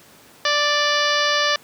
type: harmonic tone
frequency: 587.3 Hz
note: D5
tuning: in tune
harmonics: 1 / 2 / 3 / 4 / 5 / 6 / 7 / 8 / 9 / 10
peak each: -24 / -23 / -22 / -29 / -26 / -27 / -30 / -27 / -31 / -33 dBFS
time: 0.45-1.56 s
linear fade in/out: 2 ms
effects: pink hiss -48 dBFS RMS until 1.63 s + high-pass 150 Hz 12 dB/octave